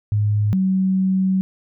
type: tone pair in turn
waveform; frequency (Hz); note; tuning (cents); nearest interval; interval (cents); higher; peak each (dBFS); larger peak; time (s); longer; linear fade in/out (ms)
sine; 104.6 / 189.09; G#2 / F#3; +13 / +38; minor seventh; 1025; second; -15; neither; 0.12-0.53 / 0.53-1.41; second; 0
effects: none